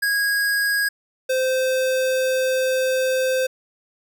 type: tone pair in turn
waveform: square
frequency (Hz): 1646 / 518.5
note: G#6 / C5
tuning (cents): -16 / -16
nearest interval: octave + minor sixth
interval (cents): 2000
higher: first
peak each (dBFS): -19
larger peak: neither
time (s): 0.02-0.89 / 1.29-3.47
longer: second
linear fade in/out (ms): 10
effects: none